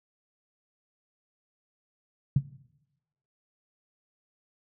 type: tone with exponential decay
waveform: sine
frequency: 138.3 Hz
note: C#3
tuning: 4 cents flat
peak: -15 dBFS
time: 2.36-2.46 s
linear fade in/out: 5 ms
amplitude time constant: 21 ms
effects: noise-tail reverb RT60 0.9 s tail -17 dB re dry